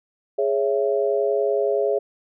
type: chord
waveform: sine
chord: C# minor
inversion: second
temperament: just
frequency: 415.8 / 554.4 / 665.2 Hz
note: G#4 / C#5 / E5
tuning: +2 / 0 / +16 cents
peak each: -21 / -23 / -25 dBFS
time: 0.38-1.99 s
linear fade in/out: 10 ms
effects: none